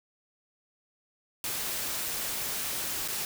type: noise with dropouts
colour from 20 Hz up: white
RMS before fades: -33 dBFS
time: 1.44-3.25 s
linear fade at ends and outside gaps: 1 ms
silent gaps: 3.078-3.084 s
effects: none